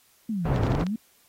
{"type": "exponential two-way sweep", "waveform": "sine", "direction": "down then up", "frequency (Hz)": [233.1, 103.83, 233.1], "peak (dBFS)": -25, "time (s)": [0.29, 0.96], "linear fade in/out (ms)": 5, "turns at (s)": 0.64}
{"type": "low-pass noise", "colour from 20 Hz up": "pink", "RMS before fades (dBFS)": -26, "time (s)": [0.45, 0.84], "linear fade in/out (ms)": 5, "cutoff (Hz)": 860, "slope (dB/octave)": 12}
{"type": "clicks", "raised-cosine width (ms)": 0.2, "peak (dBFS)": -19, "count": 7, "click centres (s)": [0.562, 0.635, 0.667, 0.72, 0.751, 0.811, 0.867]}
{"effects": ["white hiss -61 dBFS RMS until 1.28 s", "AAC 48 kbps"]}